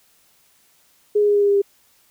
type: tone with pitch steps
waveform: sine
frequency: 416.7 / 413.8 / 411 / 408.1 / 405.3 / 402.5 / 399.7 Hz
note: G#4 / G#4 / G#4 / G#4 / G#4 / G4 / G4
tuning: +6 / -6 / -18 / -30 / -42 / +46 / +34 cents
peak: -13 dBFS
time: 1.15-1.619 s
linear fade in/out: 10 ms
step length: 67 ms
effects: white hiss -58 dBFS RMS until 2.1 s